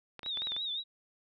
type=clicks; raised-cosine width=0.3 ms; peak=-27 dBFS; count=8; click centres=0.193 / 0.232 / 0.262 / 0.373 / 0.42 / 0.471 / 0.52 / 0.565 s
type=tone with vibrato; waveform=sine; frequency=3677 Hz; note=A#7; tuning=24 cents flat; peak=-33 dBFS; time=0.23-0.84 s; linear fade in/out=50 ms; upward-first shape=triangle; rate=5.6 Hz; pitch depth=110 cents each way
effects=none